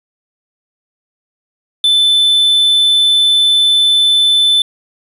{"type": "tone", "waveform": "triangle", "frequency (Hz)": 3520, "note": "A7", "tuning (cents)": 0, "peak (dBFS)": -6, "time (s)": [1.84, 4.62], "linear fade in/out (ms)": 2, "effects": ["resampled to 32000 Hz", "8-bit"]}